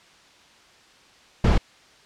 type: noise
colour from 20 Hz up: brown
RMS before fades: -17 dBFS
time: 1.44-1.58 s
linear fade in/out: 5 ms
effects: white hiss -53 dBFS RMS until 2.05 s + low-pass 5000 Hz 12 dB/octave